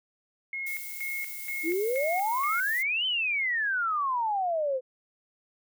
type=tone with tremolo; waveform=sine; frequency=2161 Hz; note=C#7; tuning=45 cents flat; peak=-31 dBFS; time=0.53-2.6 s; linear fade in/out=2 ms; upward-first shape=square; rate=2.1 Hz; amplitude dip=75%
type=noise; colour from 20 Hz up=violet; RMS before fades=-39 dBFS; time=0.66-2.83 s; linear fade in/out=10 ms
type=exponential two-way sweep; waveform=sine; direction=up then down; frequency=308.2 to 3111 to 500 Hz; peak=-25 dBFS; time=1.63-4.81 s; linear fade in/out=50 ms; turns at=3.06 s
effects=none